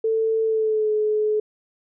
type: tone with pitch glide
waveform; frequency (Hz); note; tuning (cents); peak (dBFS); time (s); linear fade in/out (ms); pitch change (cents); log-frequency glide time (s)
sine; 444.8 to 426.7; A4 to G#4; +19 to +47; -18; 0.04-1.4; 5; -72; 0.44-0.92
effects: none